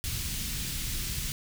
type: band-stop noise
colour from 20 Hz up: pink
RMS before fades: -33 dBFS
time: 0.04-1.32 s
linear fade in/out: 0 ms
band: 160 to 2900 Hz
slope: 12 dB/octave
effects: none